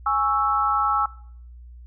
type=chord; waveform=sine; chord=C# minor; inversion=second; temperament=equal; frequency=830.6 / 1108.7 / 1318.5 Hz; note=G#5 / C#6 / E6; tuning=0 / 0 / 0 cents; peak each=-24 / -25 / -21 dBFS; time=0.06-1.06 s; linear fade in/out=5 ms; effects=noise-tail reverb RT60 0.6 s tail -21 dB re dry + added 60 Hz sine -40 dBFS peak until 1.86 s